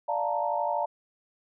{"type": "chord", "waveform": "sine", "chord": "Bb major seventh", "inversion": "first", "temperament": "equal", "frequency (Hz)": [587.3, 698.5, 880, 932.3], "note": ["D5", "F5", "A5", "Bb5"], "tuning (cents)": [0, 0, 0, 0], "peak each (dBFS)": -31, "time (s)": [0.08, 0.86], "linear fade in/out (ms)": 10, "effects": []}